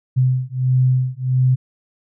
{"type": "beating tone pair", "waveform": "sine", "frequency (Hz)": [127.8, 129.3], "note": ["C3", "C3"], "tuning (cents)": [-40, -20], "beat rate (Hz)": 1.5, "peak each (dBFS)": -17, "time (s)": [0.16, 1.56], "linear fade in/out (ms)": 20, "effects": []}